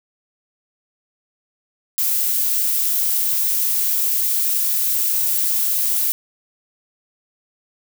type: noise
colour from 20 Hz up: violet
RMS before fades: -19 dBFS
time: 1.98-6.12 s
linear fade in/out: 0 ms
effects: none